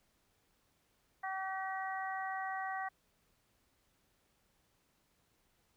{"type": "harmonic tone", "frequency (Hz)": 382, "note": "G4", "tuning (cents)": -45, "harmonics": [2, 3, 4, 5], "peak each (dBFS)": [-39, -44, -46, -43], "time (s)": [1.23, 2.89], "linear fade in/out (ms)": 10, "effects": ["pink hiss -75 dBFS RMS until 5.76 s"]}